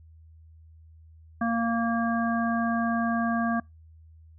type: harmonic tone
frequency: 231.2 Hz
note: A#3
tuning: 14 cents flat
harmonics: 1 / 3 / 5 / 7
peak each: -25 / -30 / -32 / -33 dBFS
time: 1.41-3.6 s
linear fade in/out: 5 ms
effects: noise-tail reverb RT60 0.2 s tail -26 dB re dry + added 80 Hz sine -49 dBFS peak until 4.38 s